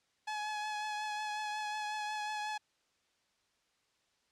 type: tone with vibrato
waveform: sawtooth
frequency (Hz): 847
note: G#5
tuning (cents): +34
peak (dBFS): -32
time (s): 0.27-2.58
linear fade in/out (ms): 10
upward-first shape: triangle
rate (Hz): 5.5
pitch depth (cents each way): 25
effects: white hiss -75 dBFS RMS until 4.31 s + low-pass 6000 Hz 12 dB/octave